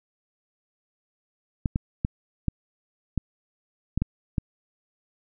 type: clicks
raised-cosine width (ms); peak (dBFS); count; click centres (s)
5; -11; 8; 1.658 / 1.759 / 2.049 / 2.483 / 3.177 / 3.976 / 4.02 / 4.382
effects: none

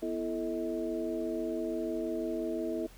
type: tone cluster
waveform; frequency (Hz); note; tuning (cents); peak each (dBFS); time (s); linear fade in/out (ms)
sine; 247.1 / 333 / 438.4 / 637; B3 / E4 / A4 / D#5; +1 / +18 / -6 / +41; -39 / -34 / -38 / -38; 0.02-2.87; 10
effects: added 42 Hz sine -54 dBFS peak until 2.97 s + pink hiss -57 dBFS RMS until 2.97 s

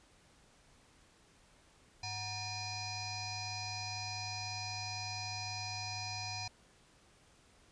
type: tone with frequency modulation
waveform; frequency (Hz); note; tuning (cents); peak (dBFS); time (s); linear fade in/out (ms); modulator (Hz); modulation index
sine; 2429; D#7; -42; -38; 2.03-6.48; 5; 844; 3.9
effects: pink hiss -65 dBFS RMS until 7.71 s + resampled to 22050 Hz

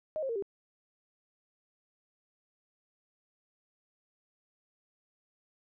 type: tone with pitch steps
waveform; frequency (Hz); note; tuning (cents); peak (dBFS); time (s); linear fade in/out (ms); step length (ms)
sine; 622.3 / 535.5 / 460.8 / 396.6; D#5 / C5 / A#4 / G4; 0 / +40 / -20 / +20; -31; 0.16-0.424; 0; 66
effects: none

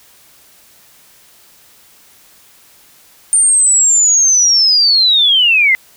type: linear sweep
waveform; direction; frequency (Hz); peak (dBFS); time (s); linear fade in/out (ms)
sine; down; 9020 to 2013; -7; 3.33-5.75; 0
effects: white hiss -46 dBFS RMS until 5.96 s

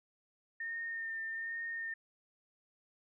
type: tone with vibrato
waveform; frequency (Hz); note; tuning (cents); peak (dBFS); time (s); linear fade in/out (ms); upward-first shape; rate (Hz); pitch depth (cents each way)
sine; 1821; A#6; -41; -37; 0.6-1.94; 5; sine; 1.2; 19
effects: none

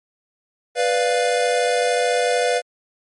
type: chord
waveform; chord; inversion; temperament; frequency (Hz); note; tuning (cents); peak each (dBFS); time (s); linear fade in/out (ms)
square; B diminished; none; equal; 493.9 / 587.3 / 698.5; B4 / D5 / F5; 0 / 0 / 0; -20 / -25 / -22; 0.75-2.62; 50
effects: MP3 48 kbps

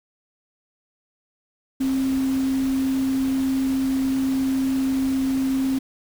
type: tone in noise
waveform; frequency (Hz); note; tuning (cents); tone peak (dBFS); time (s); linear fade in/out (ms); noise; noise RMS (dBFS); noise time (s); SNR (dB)
sine; 265.8; C4; +27; -19; 1.8-5.79; 10; pink; -37; 1.8-5.79; +15
effects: none

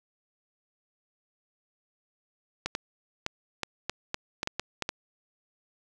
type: clicks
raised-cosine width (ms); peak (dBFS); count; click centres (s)
0.2; -12; 11; 2.66 / 2.751 / 3.264 / 3.633 / 3.896 / 4.144 / 4.431 / 4.474 / 4.596 / 4.823 / 4.891
effects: none

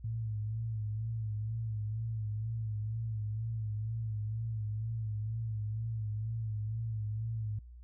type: tone with vibrato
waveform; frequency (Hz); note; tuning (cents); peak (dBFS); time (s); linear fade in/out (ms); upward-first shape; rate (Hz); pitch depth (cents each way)
sine; 109.6; A2; -6; -33; 0.04-7.59; 5; sine; 2.1; 64
effects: added 60 Hz sine -48 dBFS peak until 7.83 s

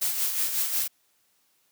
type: noise with tremolo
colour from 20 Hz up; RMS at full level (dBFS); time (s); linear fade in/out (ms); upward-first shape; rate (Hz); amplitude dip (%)
blue; -25; 0.01-0.88; 10; sine; 5.5; 50
effects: white hiss -68 dBFS RMS until 1.71 s + high-pass 100 Hz 12 dB/octave

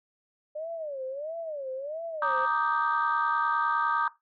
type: tone with vibrato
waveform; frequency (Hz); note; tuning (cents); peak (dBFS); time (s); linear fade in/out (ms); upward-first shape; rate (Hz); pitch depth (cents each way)
sine; 590; D5; +8; -32; 0.55-2.46; 10; sine; 1.5; 220
type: chord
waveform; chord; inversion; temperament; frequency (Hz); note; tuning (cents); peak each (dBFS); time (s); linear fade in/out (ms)
sine; Eb major seventh; second; equal; 932.3 / 1174.7 / 1244.5 / 1568; Bb5 / D6 / Eb6 / G6; 0 / 0 / 0 / 0; -29 / -29 / -28 / -30; 2.22-4.08; 2
effects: noise-tail reverb RT60 0.2 s tail -18 dB re dry + tanh soft clip ceiling -16 dBFS

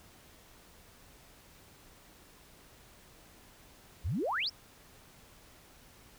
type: exponential sweep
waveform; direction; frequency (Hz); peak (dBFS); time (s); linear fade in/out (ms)
sine; up; 63.9 to 5770; -30; 4.04-4.5; 20
effects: pink hiss -58 dBFS RMS until 6.18 s

